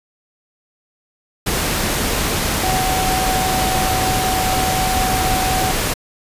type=tone in noise; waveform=sine; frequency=750 Hz; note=F#5; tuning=23 cents sharp; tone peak=-19 dBFS; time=2.63-5.72 s; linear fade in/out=10 ms; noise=pink; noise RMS=-19 dBFS; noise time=1.46-5.94 s; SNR=-3 dB; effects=resampled to 32000 Hz